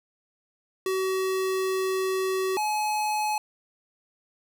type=tone pair in turn; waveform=square; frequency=378.4 / 849.5 Hz; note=F#4 / G#5; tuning=+39 / +39 cents; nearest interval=octave + major second; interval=1400 cents; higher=second; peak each=-25 dBFS; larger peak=neither; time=0.86-2.57 / 2.57-3.38 s; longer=first; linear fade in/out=2 ms; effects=none